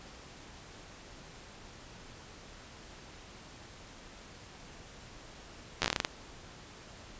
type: slowing click train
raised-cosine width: 0.2 ms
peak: -10 dBFS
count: 10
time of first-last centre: 5.82-6.049 s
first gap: 11 ms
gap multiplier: 1.2
effects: pink hiss -51 dBFS RMS until 7.19 s + resampled to 16000 Hz